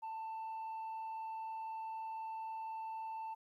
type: tone with vibrato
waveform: sine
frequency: 889 Hz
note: A5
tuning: 18 cents sharp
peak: -38 dBFS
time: 0.02-3.35 s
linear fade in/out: 20 ms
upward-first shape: sine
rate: 20 Hz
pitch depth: 10 cents each way
effects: tanh soft clip ceiling -40 dBFS + 13-bit